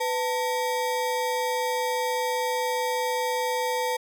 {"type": "ring-modulated tone", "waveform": "square", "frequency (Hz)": 698.5, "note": "F5", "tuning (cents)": 0, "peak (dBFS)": -22, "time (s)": [0, 3.97], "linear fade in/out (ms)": 10, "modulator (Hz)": 199, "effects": []}